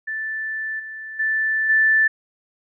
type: tone with level steps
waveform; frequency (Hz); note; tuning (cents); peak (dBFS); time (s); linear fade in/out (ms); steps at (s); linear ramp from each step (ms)
sine; 1760; A6; 0; -24 / -31 / -18 / -13; 0.07-2.08; 10; 0.79 / 1.19 / 1.69; 10
effects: none